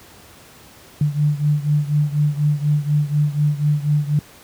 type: beating tone pair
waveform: sine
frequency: 146.83 / 150.93 Hz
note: D3 / D3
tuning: 0 / +48 cents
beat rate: 4.1 Hz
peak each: -17 / -20 dBFS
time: 1.01-4.19 s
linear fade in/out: 2 ms
effects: pink hiss -45 dBFS RMS until 4.43 s + high-pass 60 Hz 12 dB/octave